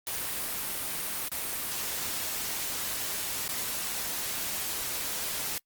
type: noise with dropouts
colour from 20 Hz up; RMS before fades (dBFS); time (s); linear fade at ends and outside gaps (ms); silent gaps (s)
white; -33; 0.07-5.58; 0; 1.284-1.317 / 3.479-3.491
effects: noise-tail reverb RT60 0.1 s tail -24 dB re dry + Opus 32 kbps